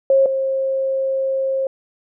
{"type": "tone pair in turn", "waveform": "sine", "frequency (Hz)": [540, 534.7], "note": ["C#5", "C5"], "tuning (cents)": [-45, 37], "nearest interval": "unison", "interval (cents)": 18, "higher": "first", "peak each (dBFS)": [-10, -17], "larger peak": "first", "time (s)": [[0.1, 0.26], [0.26, 1.67]], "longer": "second", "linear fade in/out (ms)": 2, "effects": []}